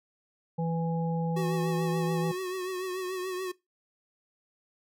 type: harmonic tone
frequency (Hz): 165.5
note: E3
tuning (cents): +7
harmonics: 1 / 3 / 5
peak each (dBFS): -28 / -35 / -37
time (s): 0.58-2.32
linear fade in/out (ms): 10
type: tone with vibrato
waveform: square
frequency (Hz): 370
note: F#4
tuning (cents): 0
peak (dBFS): -32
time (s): 1.36-3.52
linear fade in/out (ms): 10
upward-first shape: triangle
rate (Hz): 6.9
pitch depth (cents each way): 53
effects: noise-tail reverb RT60 0.2 s tail -20 dB re dry